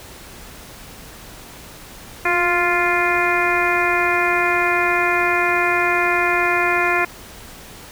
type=harmonic tone with a mistuned harmonic; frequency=349.2 Hz; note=F4; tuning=in tune; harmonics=1 / 2 / 3 / 4 / 5 / 6 / 7; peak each=-23 / -23 / -23 / -23 / -23 / -23 / -23 dBFS; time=2.25-7.05 s; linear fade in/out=5 ms; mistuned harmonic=1; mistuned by=+33 cents; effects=pink hiss -39 dBFS RMS until 7.91 s